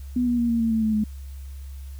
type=tone with pitch steps; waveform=sine; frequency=246.9 / 241.8 / 236.8 / 232 / 227.2 / 222.5 / 217.9 / 213.5 Hz; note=B3 / B3 / A#3 / A#3 / A#3 / A3 / A3 / G#3; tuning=0 / -36 / +27 / -8 / -44 / +20 / -17 / +48 cents; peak=-19 dBFS; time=0.16-1.04 s; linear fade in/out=5 ms; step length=110 ms; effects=added 68 Hz sine -34 dBFS peak until 1.99 s + white hiss -55 dBFS RMS until 1.99 s